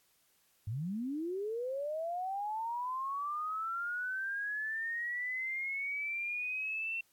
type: linear sweep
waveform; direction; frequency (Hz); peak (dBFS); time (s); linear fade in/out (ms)
sine; up; 96.1 to 2710; -34; 0.67-7.01; 5
effects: white hiss -71 dBFS RMS until 7.12 s + AAC 64 kbps